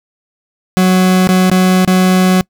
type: tone with dropouts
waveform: 40% pulse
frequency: 185 Hz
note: F#3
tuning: in tune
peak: -6 dBFS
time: 0.77-2.41 s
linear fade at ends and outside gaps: 0 ms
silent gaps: 1.273-1.29 / 1.499-1.515 / 1.848-1.876 s
effects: noise-tail reverb RT60 0.1 s tail -25 dB re dry